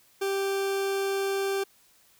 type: tone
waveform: 40% pulse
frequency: 392 Hz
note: G4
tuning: in tune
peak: -25 dBFS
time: 0.21-1.64 s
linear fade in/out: 10 ms
effects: white hiss -61 dBFS RMS until 2.19 s